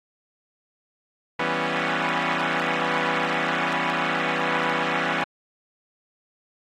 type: chord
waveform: 5% pulse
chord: C# half-diminished seventh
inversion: first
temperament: equal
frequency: 164.81 / 196 / 246.9 / 277.2 Hz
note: E3 / G3 / B3 / C#4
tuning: 0 / 0 / 0 / 0 cents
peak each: -16 / -19 / -16 / -16 dBFS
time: 1.39-5.24 s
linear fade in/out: 5 ms
effects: low-pass 3000 Hz 12 dB/octave + AAC 48 kbps